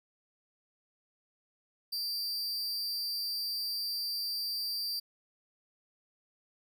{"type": "tone with amplitude modulation", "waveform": "45% pulse", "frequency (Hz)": 4699, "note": "D8", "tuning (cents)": 0, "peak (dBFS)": -30, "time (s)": [1.92, 5], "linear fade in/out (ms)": 10, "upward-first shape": "sine", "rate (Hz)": 298, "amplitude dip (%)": 45, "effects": []}